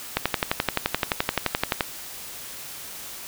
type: click train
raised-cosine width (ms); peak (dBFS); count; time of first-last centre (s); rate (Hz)
0.3; -4; 20; 0.17-1.808; 11.6
effects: white hiss -38 dBFS RMS until 3.27 s